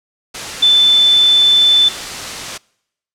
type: tone in noise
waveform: sine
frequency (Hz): 3520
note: A7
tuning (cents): 0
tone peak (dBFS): -6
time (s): 0.62-1.89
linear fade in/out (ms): 10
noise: white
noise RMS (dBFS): -24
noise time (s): 0.34-2.58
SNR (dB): +15
effects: noise-tail reverb RT60 0.8 s tail -26 dB re dry + low-pass 7000 Hz 12 dB/octave